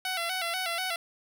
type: tone with vibrato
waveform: 10% pulse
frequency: 712 Hz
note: F5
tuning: 33 cents sharp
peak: -21 dBFS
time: 0.05-0.96 s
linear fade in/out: 2 ms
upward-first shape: square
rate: 4.1 Hz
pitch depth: 83 cents each way
effects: none